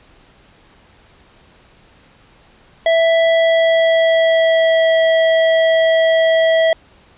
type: tone with pitch glide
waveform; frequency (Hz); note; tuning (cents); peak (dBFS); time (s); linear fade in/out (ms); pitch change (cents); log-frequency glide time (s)
square; 659.3 to 651; E5 to E5; 0 to -22; -11; 2.86-6.73; 2; -22; 3.23-4.98
effects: pink hiss -49 dBFS RMS until 7.17 s + resampled to 8000 Hz